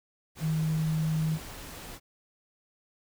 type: tone in noise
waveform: sine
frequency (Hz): 157.9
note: D#3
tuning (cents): +26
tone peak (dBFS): -25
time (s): 0.4-1.39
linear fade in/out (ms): 50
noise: pink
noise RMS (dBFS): -43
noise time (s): 0.35-2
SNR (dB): +15
effects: none